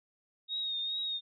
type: tone with vibrato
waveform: sine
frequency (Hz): 3729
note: A#7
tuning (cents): 0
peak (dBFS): -32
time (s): 0.48-1.21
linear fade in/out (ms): 50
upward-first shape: triangle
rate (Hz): 2.4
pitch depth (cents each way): 47
effects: none